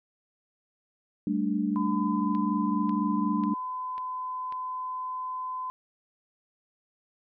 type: chord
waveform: sine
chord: G suspended second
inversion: none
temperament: equal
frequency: 196 / 220 / 293.7 Hz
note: G3 / A3 / D4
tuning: 0 / 0 / 0 cents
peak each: -29 dBFS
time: 1.27-3.54 s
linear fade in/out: 2 ms
type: tone with pitch glide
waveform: sine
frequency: 1012 to 1019 Hz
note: B5 to C6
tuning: +42 to -46 cents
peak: -31 dBFS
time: 1.76-5.7 s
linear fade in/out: 0 ms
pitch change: +12 cents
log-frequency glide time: 3.14-5.44 s
type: click train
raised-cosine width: 0.3 ms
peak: -30 dBFS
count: 5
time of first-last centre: 2.35-4.524 s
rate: 1.84 Hz
effects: none